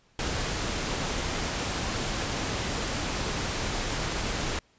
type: noise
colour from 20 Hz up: pink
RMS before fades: -30 dBFS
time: 0.19-4.59 s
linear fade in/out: 2 ms
effects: pink hiss -64 dBFS RMS until 4.78 s + resampled to 16000 Hz